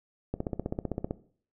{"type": "click train", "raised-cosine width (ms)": 2, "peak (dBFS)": -17, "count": 13, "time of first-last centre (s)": [0.34, 1.109], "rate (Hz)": 15.6, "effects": ["noise-tail reverb RT60 0.5 s tail -17 dB re dry"]}